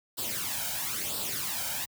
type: noise with flanger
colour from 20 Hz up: white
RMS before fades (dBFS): -33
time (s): 0.17-1.86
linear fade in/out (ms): 20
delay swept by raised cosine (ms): 0.23 to 1.33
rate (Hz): 1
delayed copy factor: +0.7
effects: high-pass 60 Hz 12 dB/octave